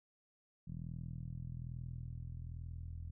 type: tone with low-pass filter sweep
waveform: 10% pulse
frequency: 41.2 Hz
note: E1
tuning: in tune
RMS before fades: -45 dBFS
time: 0.67-3.11 s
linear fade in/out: 10 ms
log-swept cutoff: 160 to 90 Hz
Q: 2.7
effects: none